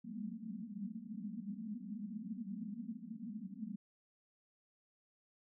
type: band-pass noise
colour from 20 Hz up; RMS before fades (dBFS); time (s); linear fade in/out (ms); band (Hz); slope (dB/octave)
pink; -45; 0.04-3.76; 10; 190 to 240; 96
effects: none